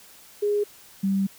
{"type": "tone pair in turn", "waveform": "sine", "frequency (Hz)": [413.1, 194.96], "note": ["G#4", "G3"], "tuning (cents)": [-9, -9], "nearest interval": "octave + minor second", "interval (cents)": 1300, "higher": "first", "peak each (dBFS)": -20, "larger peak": "neither", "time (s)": [[0.42, 0.64], [1.03, 1.27]], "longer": "second", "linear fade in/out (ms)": 10, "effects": ["white hiss -50 dBFS RMS until 1.38 s"]}